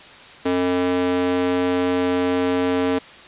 square tone with high-pass filter, 89.9 Hz, F#2, 49 cents flat, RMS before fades -20 dBFS, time 0.45-2.99 s, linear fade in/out 10 ms, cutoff 340 Hz, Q 4.2, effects white hiss -42 dBFS RMS until 3.27 s + resampled to 8000 Hz

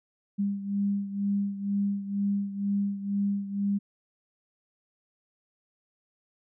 sine beating tone pair, 200 / 202.1 Hz, G3 / G#3, +35 / -47 cents, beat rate 2.1 Hz, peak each -27 / -32 dBFS, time 0.38-3.79 s, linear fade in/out 20 ms, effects none

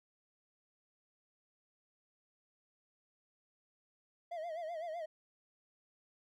triangle tone with vibrato, 659.3 Hz, E5, in tune, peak -37 dBFS, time 4.31-5.06 s, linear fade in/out 10 ms, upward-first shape sine, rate 7.9 Hz, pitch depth 110 cents each way, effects none

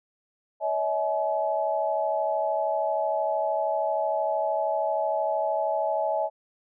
sine tone cluster, 568 / 641 / 851 Hz, C#5 / E5 / G#5, +42 / -49 / +42 cents, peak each -30 / -26 / -28 dBFS, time 0.6-6.3 s, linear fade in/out 50 ms, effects none

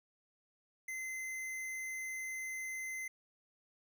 square tone, 2061 Hz, C7, 27 cents flat, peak -40 dBFS, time 0.88-3.08 s, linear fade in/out 5 ms, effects none

